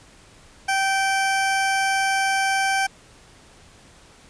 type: tone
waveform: 20% pulse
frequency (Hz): 777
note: G5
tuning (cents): -16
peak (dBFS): -14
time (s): 0.68-2.87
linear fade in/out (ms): 10
effects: pink hiss -50 dBFS RMS until 4.29 s + resampled to 22050 Hz